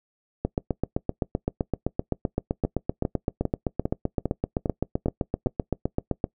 two click trains, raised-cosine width 2 ms, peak -10 / -11 dBFS, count 46 / 8, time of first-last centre 0.45-6.242 / 2.65-5.461 s, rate 7.77 / 2.49 Hz, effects noise-tail reverb RT60 0.1 s tail -22 dB re dry

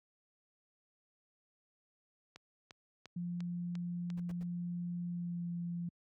click train, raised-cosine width 0.2 ms, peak -33 dBFS, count 6, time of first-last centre 2.36-4.102 s, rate 2.87 Hz
sine tone with pitch glide, 174.61 to 172.5 Hz, F3 to F3, 0 to -21 cents, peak -36 dBFS, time 3.16-5.89 s, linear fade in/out 5 ms, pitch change -21 cents, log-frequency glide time 5.06-5.5 s
brown noise bursts, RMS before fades -47 dBFS, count 3, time 4.17-4.436 s, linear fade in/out 5 ms, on 30 ms, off 88 ms
effects high-pass 80 Hz 12 dB/octave

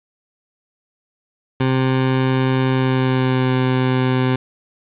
20% pulse tone with pitch glide, 130.9 to 128.65 Hz, C3 to C3, +1 to -29 cents, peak -10 dBFS, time 1.6-4.36 s, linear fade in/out 5 ms, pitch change -30 cents, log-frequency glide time 2.7-3.59 s, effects resampled to 8000 Hz + 7-bit

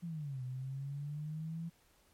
sine exponential two-way sweep, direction down then up, 175.9 to 125.8 to 168.6 Hz, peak -38 dBFS, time 0.02-1.7 s, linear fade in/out 20 ms, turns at 0.43 s, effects pink hiss -69 dBFS RMS until 2.13 s + MP3 64 kbps

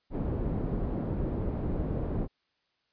pink low-pass noise, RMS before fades -31 dBFS, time 0.1-2.28 s, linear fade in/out 50 ms, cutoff 440 Hz, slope 12 dB/octave, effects white hiss -75 dBFS RMS until 2.92 s + resampled to 11025 Hz

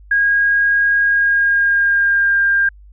sine tone with pitch glide, 1635 to 1599.5 Hz, G#6 to G6, -28 to +34 cents, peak -11 dBFS, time 0.11-2.69 s, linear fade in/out 5 ms, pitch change -38 cents, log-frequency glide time 1.01-2.4 s, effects added 50 Hz sine -39 dBFS peak until 2.92 s

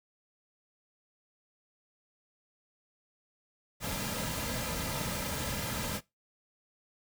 pink noise with comb filter, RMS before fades -35 dBFS, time 3.8-6.01 s, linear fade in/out 50 ms, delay 2.7 ms, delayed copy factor -0.6, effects noise-tail reverb RT60 0.2 s tail -20 dB re dry

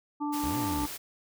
harmonic tone, 293.7 Hz, D4, in tune, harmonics 1 / 3 / 4, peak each -30 / -34 / -40 dBFS, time 0.2-0.87 s, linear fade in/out 20 ms
white noise, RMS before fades -39 dBFS, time 0.32-0.98 s, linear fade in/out 20 ms
sawtooth exponential two-way sweep, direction up then down, 55 to 132.1 to 55.5 Hz, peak -30 dBFS, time 0.43-0.86 s, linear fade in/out 10 ms, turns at 0.58 s
effects none

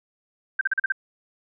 sine tone bursts, 1568 Hz, G6, in tune, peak -18 dBFS, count 6, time 0.59-0.922 s, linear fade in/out 5 ms, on 22 ms, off 40 ms, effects none

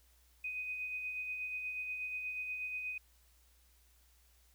sine tone with tremolo, 2500 Hz, D#7, 8 cents sharp, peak -36 dBFS, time 0.44-2.98 s, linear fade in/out 5 ms, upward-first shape sine, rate 8.3 Hz, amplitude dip 35%, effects added 60 Hz sine -66 dBFS peak until 4.54 s + white hiss -70 dBFS RMS until 4.54 s

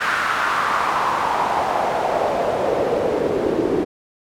pink noise with band-pass filter sweep, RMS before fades -20 dBFS, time 0-3.85 s, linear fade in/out 20 ms, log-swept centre 1500 to 360 Hz, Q 3.2, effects none

